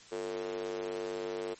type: tone with high-pass filter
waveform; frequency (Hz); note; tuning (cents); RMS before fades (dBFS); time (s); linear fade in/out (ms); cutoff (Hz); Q
square; 50; G1; +35; -37; 0.11-1.55; 20; 410; 7.4
effects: white hiss -55 dBFS RMS until 1.59 s + MP3 32 kbps